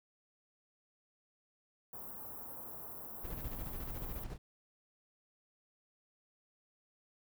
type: band-stop noise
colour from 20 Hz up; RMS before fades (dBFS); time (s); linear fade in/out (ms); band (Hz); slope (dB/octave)
white; -47; 1.93-4.24; 2; 1100 to 14000; 24
type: noise with tremolo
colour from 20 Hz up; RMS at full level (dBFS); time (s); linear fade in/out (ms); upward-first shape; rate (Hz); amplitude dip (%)
brown; -41; 3.23-4.38; 20; square; 14; 50
effects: none